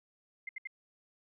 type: tone bursts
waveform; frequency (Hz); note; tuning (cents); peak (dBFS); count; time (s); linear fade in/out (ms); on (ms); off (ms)
sine; 2093; C7; 0; -37; 3; 0.47-0.673; 5; 21; 70
effects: none